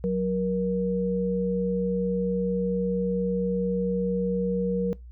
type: tone pair together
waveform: sine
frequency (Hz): 184.4 / 473.1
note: F#3 / A#4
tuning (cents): -6 / +26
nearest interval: octave + major third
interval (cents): 1632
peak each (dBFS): -25 / -26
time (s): 0.04-4.93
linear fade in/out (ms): 0
effects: noise-tail reverb RT60 0.2 s tail -22 dB re dry + added 60 Hz sine -41 dBFS peak until 5.11 s